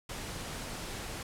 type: noise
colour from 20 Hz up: pink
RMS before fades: -40 dBFS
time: 0.09-1.23 s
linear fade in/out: 5 ms
effects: low-pass 11000 Hz 12 dB/octave